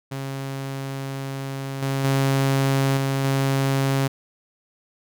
sawtooth tone with level steps, 136 Hz, C#3, 33 cents flat, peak -24 / -18 / -14 / -17 / -15 dBFS, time 0.11-4.08 s, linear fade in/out 10 ms, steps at 1.82 / 2.04 / 2.97 / 3.24 s, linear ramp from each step 2 ms, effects none

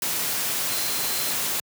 sine tone in noise, 4111 Hz, C8, 31 cents flat, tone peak -34 dBFS, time 0.69-1.33 s, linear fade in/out 2 ms, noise white, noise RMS -26 dBFS, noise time 0.02-1.6 s, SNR -11 dB, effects high-pass 100 Hz 12 dB/octave

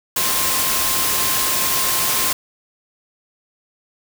sine tone in noise, 1057 Hz, C6, 17 cents sharp, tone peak -28 dBFS, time 0.16-2.33 s, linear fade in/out 5 ms, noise white, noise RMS -19 dBFS, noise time 0.16-2.33 s, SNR -12 dB, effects none

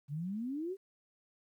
sine exponential sweep, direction up, 136.7 to 403.3 Hz, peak -35 dBFS, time 0.08-0.77 s, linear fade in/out 50 ms, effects 12-bit

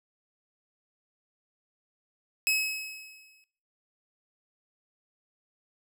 sawtooth tone with exponential decay, 2566 Hz, E7, 47 cents flat, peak -19 dBFS, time 2.47-3.44 s, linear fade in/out 0 ms, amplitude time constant 210 ms, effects noise-tail reverb RT60 0.6 s tail -21 dB re dry

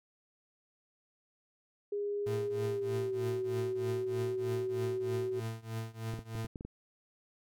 sine tone with pitch glide, 408.8 to 377 Hz, G#4 to F#4, -27 to +32 cents, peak -32 dBFS, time 1.92-5.4 s, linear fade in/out 5 ms, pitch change -141 cents, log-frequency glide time 2.62-3.24 s
40% pulse tone with tremolo, 112.4 Hz, A2, 37 cents sharp, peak -33 dBFS, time 2.26-6.47 s, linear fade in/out 10 ms, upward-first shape triangle, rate 3.2 Hz, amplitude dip 95%
clicks, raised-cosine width 3 ms, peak -29 dBFS, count 7, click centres 6.139 / 6.191 / 6.352 / 6.447 / 6.558 / 6.609 / 6.65 s
effects none

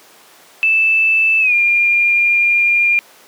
sine tone with pitch glide, 2637 to 2404 Hz, E7 to D7, 0 to +40 cents, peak -10 dBFS, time 0.63-2.99 s, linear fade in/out 0 ms, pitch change -160 cents, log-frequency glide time 1.4-1.54 s, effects pink hiss -44 dBFS RMS until 3.27 s + high-pass 400 Hz 12 dB/octave

